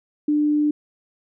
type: tone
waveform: sine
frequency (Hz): 297.8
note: D4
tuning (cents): +24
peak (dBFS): -16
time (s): 0.28-0.71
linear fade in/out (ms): 5
effects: none

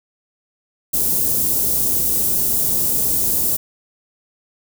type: band-stop noise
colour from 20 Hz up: white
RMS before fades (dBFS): -18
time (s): 0.93-3.57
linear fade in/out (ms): 10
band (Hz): 370 to 10000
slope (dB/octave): 12
effects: none

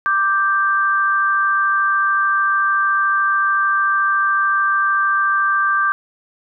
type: tone pair together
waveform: sine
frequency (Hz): 1177 / 1571.6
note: D6 / G6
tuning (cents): +3 / +4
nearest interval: perfect fourth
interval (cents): 501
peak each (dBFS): -16 / -17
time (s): 0.06-5.92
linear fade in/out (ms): 0
effects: none

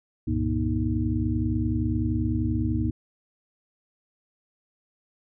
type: tone cluster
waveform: sine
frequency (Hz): 67.3 / 97.5 / 117.6 / 239.3 / 312.4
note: C2 / G2 / A#2 / A#3 / D#4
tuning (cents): +49 / -9 / +16 / +46 / +7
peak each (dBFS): -29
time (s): 0.27-2.91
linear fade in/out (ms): 10
effects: none

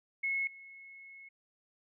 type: tone with level steps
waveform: sine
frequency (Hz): 2182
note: C#7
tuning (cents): -28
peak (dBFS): -30 / -49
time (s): 0.23-1.29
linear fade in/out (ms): 10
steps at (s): 0.47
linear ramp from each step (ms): 2
effects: none

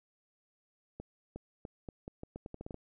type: accelerating click train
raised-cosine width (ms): 2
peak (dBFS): -29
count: 13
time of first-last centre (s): 1-2.744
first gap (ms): 360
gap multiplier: 0.81
effects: none

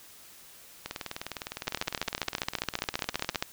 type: two click trains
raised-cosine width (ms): 0.2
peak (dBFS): -17 / -10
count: 50 / 27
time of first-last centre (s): 0.86-3.347 / 1.68-3.425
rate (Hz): 19.7 / 14.9
effects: white hiss -52 dBFS RMS until 3.52 s

